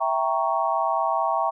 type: chord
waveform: sine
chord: E diminished seventh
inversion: none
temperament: equal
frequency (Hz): 659.3 / 784 / 932.3 / 1108.7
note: E5 / G5 / Bb5 / Db6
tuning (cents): 0 / 0 / 0 / 0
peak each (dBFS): -26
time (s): 0-1.51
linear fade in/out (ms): 20
effects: none